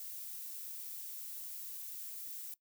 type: noise with amplitude modulation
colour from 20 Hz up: violet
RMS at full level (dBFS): -44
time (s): 0-2.54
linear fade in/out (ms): 2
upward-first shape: sine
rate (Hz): 223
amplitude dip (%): 25
effects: noise-tail reverb RT60 0.1 s tail -19 dB re dry